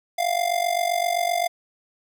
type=tone with amplitude modulation; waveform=square; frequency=698.5 Hz; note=F5; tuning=in tune; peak=-18 dBFS; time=0.18-1.48 s; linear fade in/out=10 ms; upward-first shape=sine; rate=47.7 Hz; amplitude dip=80%; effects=none